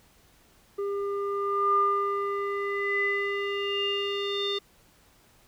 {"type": "tone with low-pass filter sweep", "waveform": "square", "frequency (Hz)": 401, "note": "G4", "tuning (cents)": 39, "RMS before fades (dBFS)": -28, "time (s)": [0.78, 4.59], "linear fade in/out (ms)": 10, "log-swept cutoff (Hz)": [810, 3800], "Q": 9.3, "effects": ["pink hiss -60 dBFS RMS until 5.47 s"]}